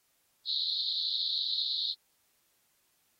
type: band-pass noise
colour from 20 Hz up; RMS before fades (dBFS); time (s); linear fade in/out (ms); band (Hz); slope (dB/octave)
white; -32; 0.45-1.95; 50; 3700 to 4300; 96
effects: white hiss -72 dBFS RMS until 3.19 s + AAC 48 kbps